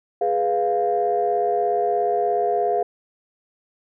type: chord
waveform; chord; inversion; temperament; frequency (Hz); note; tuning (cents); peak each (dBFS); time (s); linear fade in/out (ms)
sine; F diminished; first; equal with one note detuned; 415.3 / 492.2 / 698.5; Ab4 / Cb5 / F5; 0 / -6 / 0; -22 / -25 / -20; 0.21-2.83; 5
effects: tanh soft clip ceiling -10 dBFS